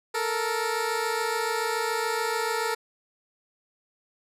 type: tone pair together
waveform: 15% pulse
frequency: 439.6 / 466.6 Hz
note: A4 / A#4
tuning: -2 / +2 cents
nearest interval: minor second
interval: 104 cents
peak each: -22 dBFS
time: 0.14-2.75 s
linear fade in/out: 10 ms
effects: resampled to 32000 Hz